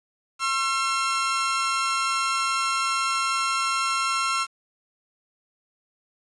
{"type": "tone pair together", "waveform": "sawtooth", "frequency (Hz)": [1073.1, 1352], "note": ["C6", "E6"], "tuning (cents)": [43, 43], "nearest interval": "major third", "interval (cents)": 400, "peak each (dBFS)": [-24, -20], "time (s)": [0.39, 4.47], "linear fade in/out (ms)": 50, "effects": ["resampled to 22050 Hz", "8-bit"]}